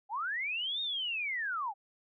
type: linear two-way sweep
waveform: sine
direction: up then down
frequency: 757 to 3729 to 757 Hz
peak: -32 dBFS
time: 0.09-1.74 s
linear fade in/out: 50 ms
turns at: 0.81 s
effects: none